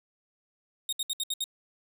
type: tone bursts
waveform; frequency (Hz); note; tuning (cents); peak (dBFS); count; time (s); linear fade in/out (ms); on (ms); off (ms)
sawtooth; 3720; A#7; -4; -25; 6; 0.89-1.441; 2; 36; 67
effects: none